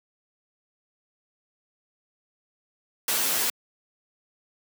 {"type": "noise with comb filter", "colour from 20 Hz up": "white", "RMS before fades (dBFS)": -25, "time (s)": [3.08, 3.5], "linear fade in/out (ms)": 2, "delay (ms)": 10, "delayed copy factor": -0.75, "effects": ["high-pass 200 Hz 12 dB/octave"]}